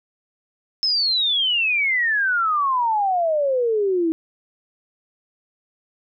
sine exponential sweep, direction down, 5274 to 317 Hz, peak -17 dBFS, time 0.83-4.12 s, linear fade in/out 0 ms, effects none

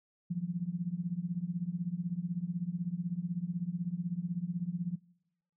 sine tone with tremolo, 174.61 Hz, F3, in tune, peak -28 dBFS, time 0.3-4.96 s, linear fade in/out 10 ms, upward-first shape triangle, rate 16 Hz, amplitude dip 95%, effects noise-tail reverb RT60 0.9 s tail -24 dB re dry

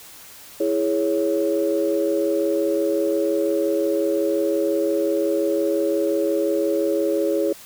sine chord, C# minor, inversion first, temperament equal, 329.6 / 415.3 / 554.4 Hz, E4 / G#4 / C#5, 0 / 0 / 0 cents, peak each -22 dBFS, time 0.6-7.53 s, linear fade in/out 5 ms, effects tanh soft clip ceiling -9 dBFS + white hiss -43 dBFS RMS until 7.65 s

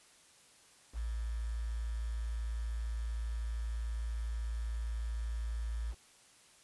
sine tone with quantisation, 56.5 Hz, A1, 47 cents sharp, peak -34 dBFS, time 0.93-5.95 s, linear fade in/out 50 ms, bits 9, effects white hiss -62 dBFS RMS until 6.63 s + resampled to 24000 Hz

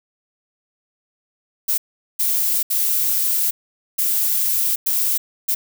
violet noise bursts at uneven times, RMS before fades -19 dBFS, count 6, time 1.68-1.78 / 2.19-2.63 / 2.7-3.51 / 3.98-4.76 / 4.86-5.18 / 5.48-5.55 s, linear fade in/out 10 ms, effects none

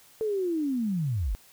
sine linear sweep, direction down, 447.3 to 38.89 Hz, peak -25 dBFS, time 0.21-1.35 s, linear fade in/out 0 ms, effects white hiss -56 dBFS RMS until 1.52 s

